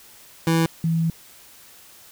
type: tone pair in turn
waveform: 25% pulse / sine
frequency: 164.2 / 164.2 Hz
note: E3 / E3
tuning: -6 / -6 cents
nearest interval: unison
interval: 0 cents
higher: neither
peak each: -13 / -18 dBFS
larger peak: first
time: 0.47-0.66 / 0.84-1.1 s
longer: second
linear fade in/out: 2 ms
effects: white hiss -48 dBFS RMS until 2.11 s